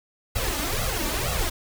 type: noise with flanger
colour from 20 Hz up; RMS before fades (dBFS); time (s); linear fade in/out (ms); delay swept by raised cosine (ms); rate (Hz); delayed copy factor
pink; -26; 0.35-1.5; 10; 1.5 to 3.4; 2.1; +0.9
effects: none

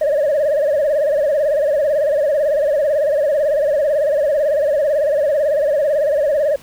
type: tone with vibrato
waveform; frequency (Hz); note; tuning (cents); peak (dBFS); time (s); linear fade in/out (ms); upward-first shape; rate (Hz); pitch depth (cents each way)
sine; 587.3; D5; 0; -11; 0.01-6.56; 5; sine; 18; 120
effects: tanh soft clip ceiling -11 dBFS + pink hiss -44 dBFS RMS until 6.62 s

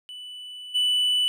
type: tone with level steps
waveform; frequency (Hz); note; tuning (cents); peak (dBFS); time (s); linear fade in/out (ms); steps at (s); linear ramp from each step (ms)
triangle; 2979; F#7; +11; -35 / -18; 0.09-1.28; 0; 0.74; 20
effects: none

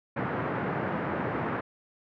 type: band-pass noise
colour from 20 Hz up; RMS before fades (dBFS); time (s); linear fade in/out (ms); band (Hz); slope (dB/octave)
pink; -31; 0.16-1.61; 10; 120 to 1800; 24
effects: none

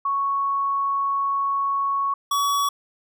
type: tone pair in turn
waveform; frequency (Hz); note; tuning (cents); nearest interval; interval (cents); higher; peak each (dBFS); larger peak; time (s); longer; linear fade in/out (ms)
sine / square; 1108.7 / 1130; C#6 / C#6; 0 / +33; unison; 33; second; -20; neither; 0.05-2.14 / 2.31-2.69; first; 5
effects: none

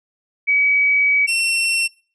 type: tone pair in turn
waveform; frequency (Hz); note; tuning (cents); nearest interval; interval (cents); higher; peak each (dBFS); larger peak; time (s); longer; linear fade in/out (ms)
sine / sawtooth; 2274 / 2712; C#7 / E7; +44 / +49; minor third; 305; second; -13; neither; 0.47-1.27 / 1.27-1.88; first; 20
effects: noise-tail reverb RT60 0.4 s tail -22 dB re dry + resampled to 24000 Hz

